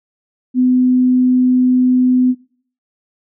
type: tone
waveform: sine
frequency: 252.7 Hz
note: B3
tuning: 40 cents sharp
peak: -9 dBFS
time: 0.54-2.35 s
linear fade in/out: 50 ms
effects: noise-tail reverb RT60 0.5 s tail -19 dB re dry